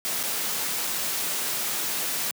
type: noise with dropouts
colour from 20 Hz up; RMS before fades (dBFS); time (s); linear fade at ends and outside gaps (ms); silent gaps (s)
white; -28; 0.05-2.31; 0; 0.23-0.236 / 0.869-0.872
effects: high-pass 150 Hz 12 dB/octave